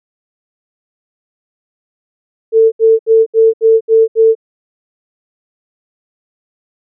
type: tone bursts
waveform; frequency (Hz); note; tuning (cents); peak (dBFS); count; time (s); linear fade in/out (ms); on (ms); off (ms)
sine; 447.4; A4; +29; -4; 7; 2.52-4.352; 50; 200; 72
effects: none